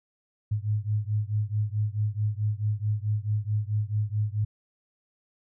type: beating tone pair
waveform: sine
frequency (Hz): 103.83 / 108.43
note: G#2 / A2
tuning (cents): 0 / -25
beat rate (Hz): 4.6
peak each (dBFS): -27 / -28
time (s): 0.51-4.45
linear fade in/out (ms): 10
effects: none